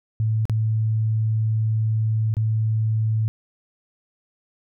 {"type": "tone with dropouts", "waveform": "sine", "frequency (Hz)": 110, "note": "A2", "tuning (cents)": 0, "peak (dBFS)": -18, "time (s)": [0.2, 3.28], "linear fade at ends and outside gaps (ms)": 0, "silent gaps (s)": [[0.454, 0.497], [2.34, 2.368]], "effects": []}